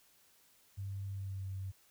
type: tone with pitch glide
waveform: sine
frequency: 98.2 to 95.79 Hz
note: G2 to G2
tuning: +4 to -39 cents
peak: -38 dBFS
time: 0.77-1.72 s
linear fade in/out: 20 ms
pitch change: -43 cents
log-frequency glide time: 1.11-1.47 s
effects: white hiss -67 dBFS RMS until 1.9 s